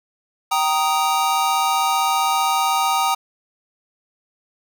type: chord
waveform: square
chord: Eb major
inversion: first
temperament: just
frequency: 777.8 / 933.4 / 1244.5 Hz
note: G5 / Bb5 / Eb6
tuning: -14 / +2 / 0 cents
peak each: -22 dBFS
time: 0.51-3.15 s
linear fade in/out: 10 ms
effects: none